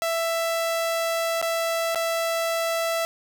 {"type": "tone with dropouts", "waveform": "sawtooth", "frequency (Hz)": 663, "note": "E5", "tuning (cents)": 10, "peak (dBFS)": -19, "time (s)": [0.02, 3.05], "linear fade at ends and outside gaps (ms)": 0, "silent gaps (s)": [[1.415, 1.426], [1.947, 1.957]], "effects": []}